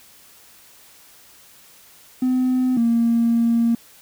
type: tone pair in turn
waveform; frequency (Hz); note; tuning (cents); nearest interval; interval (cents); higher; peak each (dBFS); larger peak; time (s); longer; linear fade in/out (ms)
triangle; 254.8 / 232.4; C4 / A#3; -46 / -5; major second; 159; first; -13 / -11; second; 2.22-2.77 / 2.77-3.75; second; 5
effects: tanh soft clip ceiling -12 dBFS + white hiss -49 dBFS RMS until 4.01 s